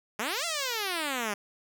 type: exponential two-way sweep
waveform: 5% pulse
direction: up then down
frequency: 198 to 698.5 to 198 Hz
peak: -18 dBFS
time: 0.19-1.34 s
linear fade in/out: 5 ms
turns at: 0.45 s
effects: none